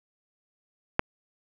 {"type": "click", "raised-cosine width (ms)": 0.5, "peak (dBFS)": -5, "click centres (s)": 0.994, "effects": []}